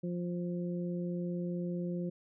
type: harmonic tone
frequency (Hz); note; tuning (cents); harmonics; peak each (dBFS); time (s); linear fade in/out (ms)
175.5; F3; +9; 1 / 2 / 3; -34 / -40 / -44; 0.03-2.1; 10
effects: none

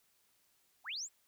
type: linear sweep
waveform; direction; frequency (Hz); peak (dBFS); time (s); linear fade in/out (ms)
sine; up; 623 to 7902; -38; 0.84-1.09; 50
effects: white hiss -73 dBFS RMS until 1.27 s

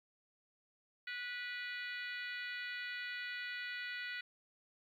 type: harmonic tone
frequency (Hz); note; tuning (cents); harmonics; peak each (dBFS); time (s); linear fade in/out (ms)
490; B4; -14; 3 / 4 / 5 / 6 / 7 / 8 / 9; -45 / -44 / -49 / -53 / -55 / -54 / -55; 1.07-4.21; 5
effects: 12-bit

